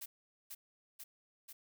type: noise with echo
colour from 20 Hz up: blue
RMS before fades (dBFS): -45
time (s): 0.01-0.06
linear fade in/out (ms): 10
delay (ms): 490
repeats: 3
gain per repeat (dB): -2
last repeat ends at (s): 1.53
effects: none